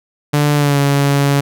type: tone with pitch glide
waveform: sawtooth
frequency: 146.83 to 141.01 Hz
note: D3 to C#3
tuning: 0 to +30 cents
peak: -7 dBFS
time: 0.33-1.41 s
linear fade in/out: 10 ms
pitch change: -70 cents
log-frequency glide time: 0.55-0.78 s
effects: none